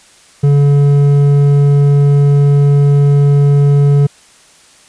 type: tone with hard clipping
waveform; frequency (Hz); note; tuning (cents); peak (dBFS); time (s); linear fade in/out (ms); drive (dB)
sine; 142.7; D3; -49; -7; 0.43-4.07; 10; 6
effects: white hiss -44 dBFS RMS until 4.88 s + resampled to 22050 Hz